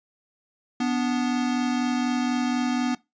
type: tone pair together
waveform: square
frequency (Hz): 246.7 / 290.8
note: B3 / D4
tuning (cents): -2 / -17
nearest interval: minor third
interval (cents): 285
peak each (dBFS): -24 / -29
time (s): 0.8-2.95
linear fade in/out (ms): 5
effects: noise-tail reverb RT60 0.2 s tail -20 dB re dry + resampled to 16000 Hz